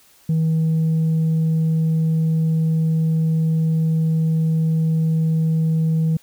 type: tone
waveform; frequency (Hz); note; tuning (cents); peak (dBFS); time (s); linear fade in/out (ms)
sine; 160.4; E3; -47; -13; 0.29-6.17; 5
effects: tanh soft clip ceiling -14 dBFS + white hiss -53 dBFS RMS until 6.22 s